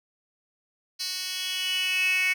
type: tone with high-pass filter sweep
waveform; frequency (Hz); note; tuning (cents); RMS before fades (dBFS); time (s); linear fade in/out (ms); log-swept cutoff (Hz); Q
10% pulse; 370; F#4; 0; -27; 0.99-2.34; 20; 4100 to 2300; 9
effects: none